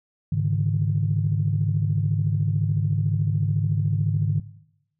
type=chord; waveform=sine; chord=Ab suspended fourth; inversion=none; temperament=equal with one note detuned; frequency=103.83 / 141.75 / 155.56 Hz; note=Ab2 / Db3 / Eb3; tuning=0 / +39 / 0 cents; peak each=-24 dBFS; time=0.32-4.4 s; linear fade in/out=5 ms; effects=noise-tail reverb RT60 0.8 s tail -17 dB re dry + tanh soft clip ceiling -10 dBFS